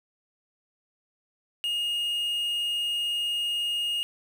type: tone with quantisation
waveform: triangle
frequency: 2853 Hz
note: F7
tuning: 36 cents sharp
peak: -24 dBFS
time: 1.64-4.03 s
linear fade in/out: 0 ms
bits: 8
effects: none